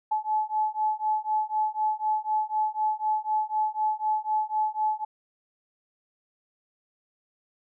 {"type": "beating tone pair", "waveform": "sine", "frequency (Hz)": [858, 862], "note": ["A5", "A5"], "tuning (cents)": [-44, -36], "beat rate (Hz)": 4, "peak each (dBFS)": -27, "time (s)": [0.11, 5.05], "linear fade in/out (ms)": 10, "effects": []}